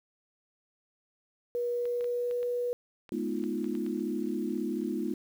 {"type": "tone with pitch glide", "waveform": "sine", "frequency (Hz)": [481.3, 486.6], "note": ["B4", "B4"], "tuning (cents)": [-45, -26], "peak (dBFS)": -28, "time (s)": [1.55, 2.73], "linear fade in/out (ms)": 0, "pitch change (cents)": 19, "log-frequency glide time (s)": [1.71, 2.37]}
{"type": "clicks", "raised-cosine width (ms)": 0.3, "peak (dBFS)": -33, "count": 10, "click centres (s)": [1.855, 2.009, 2.043, 2.311, 2.43, 3.092, 3.439, 3.643, 3.752, 3.864]}
{"type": "chord", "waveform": "sine", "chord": "F half-diminished seventh", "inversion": "first", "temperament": "equal with one note detuned", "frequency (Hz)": [212.3, 246.9, 311.1, 349.2], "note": ["Ab3", "Cb4", "Eb4", "F4"], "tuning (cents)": [38, 0, 0, 0], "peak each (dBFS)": -35, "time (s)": [3.12, 5.14], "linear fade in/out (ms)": 2}
{"effects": ["9-bit"]}